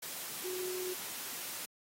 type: tone in noise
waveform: sine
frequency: 367.1 Hz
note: F#4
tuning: 14 cents flat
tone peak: -37 dBFS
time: 0.44-0.94 s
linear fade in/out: 10 ms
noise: white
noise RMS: -42 dBFS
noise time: 0.02-1.66 s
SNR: +2 dB
effects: high-pass 150 Hz 12 dB/octave + AAC 48 kbps